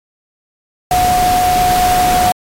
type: tone in noise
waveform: sine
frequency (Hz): 727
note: F#5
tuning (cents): -31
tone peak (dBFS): -10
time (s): 0.91-2.32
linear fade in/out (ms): 2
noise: pink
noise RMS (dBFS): -19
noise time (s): 0.91-2.32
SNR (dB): +6
effects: AAC 48 kbps